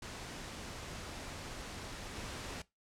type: noise with level steps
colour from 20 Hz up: pink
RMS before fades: -45 / -43 dBFS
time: 0.02-2.62 s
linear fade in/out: 5 ms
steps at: 2.16 s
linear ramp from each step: 5 ms
effects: noise-tail reverb RT60 0.2 s tail -20 dB re dry + low-pass 8000 Hz 12 dB/octave